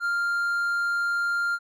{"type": "tone", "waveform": "triangle", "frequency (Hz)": 1396.9, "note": "F6", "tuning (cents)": 0, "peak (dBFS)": -21, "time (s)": [0, 1.59], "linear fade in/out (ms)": 50, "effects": []}